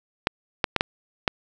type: clicks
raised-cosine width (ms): 0.3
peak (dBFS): -3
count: 5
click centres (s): 0.271 / 0.642 / 0.763 / 0.809 / 1.278
effects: none